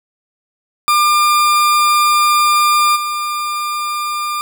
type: tone with level steps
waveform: 40% pulse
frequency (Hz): 1199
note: D6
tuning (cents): +36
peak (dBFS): -9 / -17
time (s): 0.88-4.41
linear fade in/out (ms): 0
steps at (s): 2.95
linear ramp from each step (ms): 20
effects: none